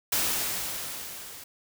white noise with level ramp, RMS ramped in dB -25 to -44 dBFS, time 0.12-1.44 s, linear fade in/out 5 ms, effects none

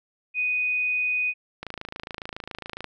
sine tone, 2489 Hz, D#7, in tune, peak -22 dBFS, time 0.34-1.34 s, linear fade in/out 50 ms
click train, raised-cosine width 0.3 ms, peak -18 dBFS, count 34, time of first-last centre 1.63-2.843 s, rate 27.2 Hz
effects none

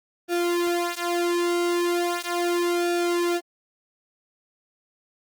sawtooth tone with flanger, 348 Hz, F4, 6 cents flat, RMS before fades -24 dBFS, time 0.28-3.41 s, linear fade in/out 50 ms, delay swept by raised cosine 0.98 to 4.58 ms, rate 0.38 Hz, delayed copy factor -1, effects Opus 24 kbps

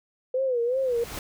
sine tone with vibrato, 500 Hz, B4, 21 cents sharp, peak -22 dBFS, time 0.34-1.04 s, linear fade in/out 5 ms, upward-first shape sine, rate 2.7 Hz, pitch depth 120 cents each way
pink noise with exponential growth, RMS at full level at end -33 dBFS, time 0.54-1.19 s, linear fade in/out 1 ms, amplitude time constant 140 ms
effects none

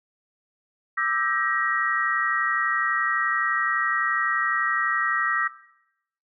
sine chord, E half-diminished seventh, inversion third, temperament just, 1186.7 / 1318.5 / 1582.2 / 1898.7 Hz, D6 / E6 / G6 / Bb6, +18 / 0 / +16 / +31 cents, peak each -29 / -27 / -31 / -25 dBFS, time 0.97-5.48 s, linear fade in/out 10 ms, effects noise-tail reverb RT60 0.8 s tail -17 dB re dry

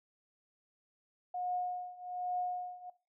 sine tone with tremolo, 722 Hz, F#5, 43 cents flat, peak -31 dBFS, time 1.34-2.9 s, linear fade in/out 5 ms, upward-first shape triangle, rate 1.2 Hz, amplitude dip 90%, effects noise-tail reverb RT60 0.3 s tail -18 dB re dry

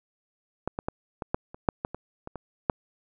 clicks, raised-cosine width 1 ms, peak -14 / -16 / -14 / -18 / -10 / -27 / -6 / -14 / -21 / -23 / -22 / -7 dBFS, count 12, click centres 0.676 / 0.789 / 0.885 / 1.222 / 1.345 / 1.545 / 1.688 / 1.849 / 1.946 / 2.274 / 2.357 / 2.698 s, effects none

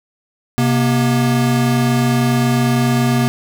square tone pair together, 130 / 239.1 Hz, C3 / A#3, -11 / +44 cents, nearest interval major seventh, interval 1055 cents, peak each -16 dBFS, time 0.58-3.28 s, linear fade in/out 0 ms, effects 7-bit

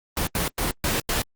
pink noise bursts at uneven times, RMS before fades -24 dBFS, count 5, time 0.17-0.27 / 0.35-0.48 / 0.58-0.71 / 0.84-1 / 1.09-1.22 s, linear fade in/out 2 ms, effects Opus 24 kbps

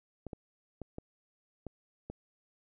clicks, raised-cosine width 2 ms, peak -27 dBFS, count 6, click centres 0.267 / 0.332 / 0.817 / 0.984 / 1.667 / 2.1 s, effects none

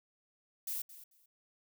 violet noise with echo, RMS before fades -38 dBFS, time 0.67-0.82 s, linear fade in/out 5 ms, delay 220 ms, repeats 2, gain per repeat -15 dB, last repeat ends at 1.26 s, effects none

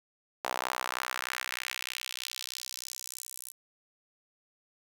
sawtooth tone with high-pass filter sweep, 63.2 Hz, B1, 41 cents sharp, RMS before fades -38 dBFS, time 0.44-3.52 s, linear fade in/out 10 ms, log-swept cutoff 760 to 9700 Hz, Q 1.7, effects 9-bit

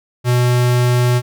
square tone, 123.1 Hz, B2, 5 cents flat, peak -12 dBFS, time 0.24-1.22 s, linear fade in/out 50 ms, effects none

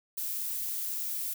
violet noise, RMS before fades -34 dBFS, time 0.17-1.34 s, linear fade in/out 10 ms, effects none

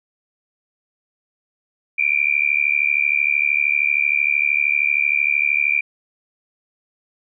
sine tone with amplitude modulation, 2370 Hz, D7, 15 cents sharp, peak -11 dBFS, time 1.98-5.81 s, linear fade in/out 10 ms, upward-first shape sine, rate 73 Hz, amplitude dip 100%, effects none

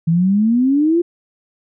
sine exponential sweep, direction up, 160 to 353.4 Hz, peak -11 dBFS, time 0.07-1.02 s, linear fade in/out 10 ms, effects none

